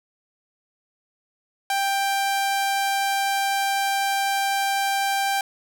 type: tone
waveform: sawtooth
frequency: 788 Hz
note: G5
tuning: 9 cents sharp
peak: -17 dBFS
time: 1.7-5.41 s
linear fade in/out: 2 ms
effects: none